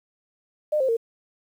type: tone with pitch steps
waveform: sine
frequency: 605 / 526.7 / 458.5 Hz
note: D#5 / C5 / A#4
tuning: -49 / +11 / -29 cents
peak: -19 dBFS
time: 0.72-0.969 s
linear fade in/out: 10 ms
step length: 83 ms
effects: 9-bit